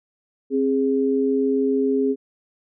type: tone pair together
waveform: sine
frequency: 266.3 / 413.1 Hz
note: C4 / G#4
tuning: +31 / -9 cents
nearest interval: minor sixth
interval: 760 cents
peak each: -20 dBFS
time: 0.5-2.16 s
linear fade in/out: 50 ms
effects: none